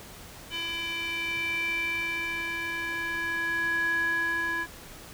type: tone with band-pass filter sweep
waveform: square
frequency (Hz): 334.6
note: E4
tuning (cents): +26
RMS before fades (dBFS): -30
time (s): 0.5-4.67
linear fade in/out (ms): 50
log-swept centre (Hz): 2800 to 1500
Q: 6.7
effects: pink hiss -46 dBFS RMS until 5.13 s